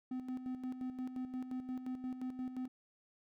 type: tone with tremolo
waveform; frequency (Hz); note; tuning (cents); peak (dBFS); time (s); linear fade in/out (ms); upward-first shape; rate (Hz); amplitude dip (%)
triangle; 255.2; C4; -43; -35; 0.11-2.68; 5; square; 5.7; 60
effects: none